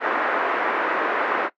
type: band-pass noise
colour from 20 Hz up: white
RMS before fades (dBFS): -23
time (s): 0-1.5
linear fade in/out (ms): 50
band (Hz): 320 to 1700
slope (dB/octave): 24
effects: noise-tail reverb RT60 0.1 s tail -18 dB re dry